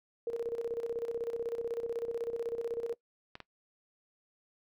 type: tone with tremolo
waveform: sine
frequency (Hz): 466.2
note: A#4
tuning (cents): 0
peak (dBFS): -30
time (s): 0.27-2.94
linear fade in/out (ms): 2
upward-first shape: square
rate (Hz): 16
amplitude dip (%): 65
type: clicks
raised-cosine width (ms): 0.3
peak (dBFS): -27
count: 2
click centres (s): 3.354 / 3.403
effects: noise-tail reverb RT60 0.1 s tail -20 dB re dry